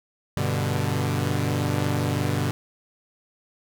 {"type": "chord", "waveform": "sawtooth", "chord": "G major", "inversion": "none", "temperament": "equal", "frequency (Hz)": [98, 123.47, 146.83], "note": ["G2", "B2", "D3"], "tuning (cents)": [0, 0, 0], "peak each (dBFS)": -23, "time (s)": [0.37, 2.51], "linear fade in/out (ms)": 0, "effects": []}